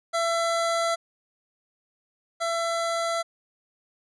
25% pulse tone pair in turn, 671 / 671 Hz, E5 / E5, +31 / +31 cents, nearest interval unison, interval 0 cents, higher neither, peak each -19 / -21 dBFS, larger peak first, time 0.13-0.96 / 2.4-3.23 s, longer neither, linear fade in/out 20 ms, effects resampled to 22050 Hz

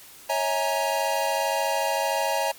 square chord, A# half-diminished seventh, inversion first, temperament equal with one note detuned, 554.4 / 647.9 / 830.6 / 932.3 Hz, C#5 / E5 / G#5 / A#5, 0 / -30 / 0 / 0 cents, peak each -29 dBFS, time 0.29-2.52 s, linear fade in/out 10 ms, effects white hiss -47 dBFS RMS until 2.58 s + MP3 96 kbps

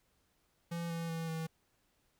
square tone with pitch steps, 169.4 / 166.78 / 164.2 / 161.66 Hz, E3 / E3 / E3 / E3, +48 / +21 / -6 / -33 cents, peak -37 dBFS, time 0.71-1.47 s, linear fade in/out 10 ms, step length 190 ms, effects pink hiss -75 dBFS RMS until 2.19 s

